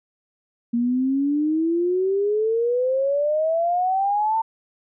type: exponential sweep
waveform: sine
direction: up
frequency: 233.1 to 908 Hz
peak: -18 dBFS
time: 0.73-4.42 s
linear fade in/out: 10 ms
effects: none